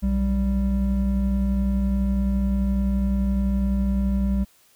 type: tone pair together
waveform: triangle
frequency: 61.42 / 196 Hz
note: B1 / G3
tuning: -9 / 0 cents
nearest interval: octave + minor sixth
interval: 2009 cents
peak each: -20 dBFS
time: 0.02-4.45 s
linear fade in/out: 20 ms
effects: white hiss -58 dBFS RMS until 4.75 s